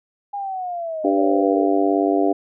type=linear sweep; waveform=sine; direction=down; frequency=818 to 440 Hz; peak=-24 dBFS; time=0.33-1.66 s; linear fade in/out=10 ms
type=harmonic tone; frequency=98 Hz; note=G2; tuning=in tune; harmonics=3 / 4 / 5 / 6 / 7 / 8; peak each=-19 / -21 / -26 / -29 / -21 / -31 dBFS; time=1.04-2.33 s; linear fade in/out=10 ms
effects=none

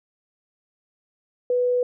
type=tone; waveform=sine; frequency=493.9 Hz; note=B4; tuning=in tune; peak=-18 dBFS; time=1.5-1.83 s; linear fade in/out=2 ms; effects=none

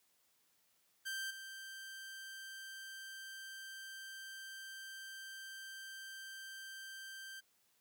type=tone with level steps; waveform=sawtooth; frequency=1568 Hz; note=G6; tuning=in tune; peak=-36 / -44 dBFS; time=1.05-7.41 s; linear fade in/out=20 ms; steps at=1.3 s; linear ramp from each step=10 ms; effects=white hiss -75 dBFS RMS until 7.8 s + high-pass 80 Hz 12 dB/octave

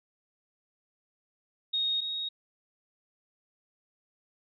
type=tone pair in turn; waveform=sine; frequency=3729 / 3759 Hz; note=A#7 / A#7; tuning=0 / +14 cents; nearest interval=unison; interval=14 cents; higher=second; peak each=-26 / -31 dBFS; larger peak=first; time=1.73-2.01 / 2.01-2.29 s; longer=neither; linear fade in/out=10 ms; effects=none

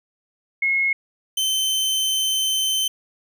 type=tone pair in turn; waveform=sine / sawtooth; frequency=2168 / 3082 Hz; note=C#7 / G7; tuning=-39 / -30 cents; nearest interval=tritone; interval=609 cents; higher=second; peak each=-17 / -16 dBFS; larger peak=second; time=0.62-0.93 / 1.37-2.88 s; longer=second; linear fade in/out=5 ms; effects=none

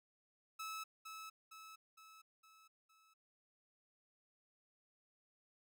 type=tone with echo; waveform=sawtooth; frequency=1300 Hz; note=E6; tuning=24 cents flat; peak=-40 dBFS; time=0.59-0.84 s; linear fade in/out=10 ms; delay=460 ms; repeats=5; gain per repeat=-5 dB; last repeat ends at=3.14 s; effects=none

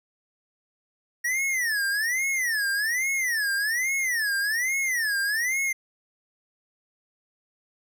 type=tone with vibrato; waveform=square; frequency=1864.7 Hz; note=A#6; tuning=in tune; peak=-24 dBFS; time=1.24-5.73 s; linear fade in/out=10 ms; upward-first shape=sine; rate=1.2 Hz; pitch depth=270 cents each way; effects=none

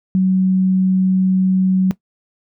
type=tone; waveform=sine; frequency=187.4 Hz; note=F#3; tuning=22 cents sharp; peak=-11 dBFS; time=0.15-1.91 s; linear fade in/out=0 ms; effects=noise-tail reverb RT60 0.1 s tail -17 dB re dry

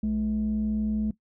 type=tone pair together; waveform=sine; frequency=60.9 / 214.5 Hz; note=B1 / A3; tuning=-24 / -44 cents; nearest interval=octave + minor seventh; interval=2180 cents; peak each=-32 / -23 dBFS; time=0.03-1.11 s; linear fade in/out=5 ms; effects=noise-tail reverb RT60 0.1 s tail -17 dB re dry + tanh soft clip ceiling -20 dBFS

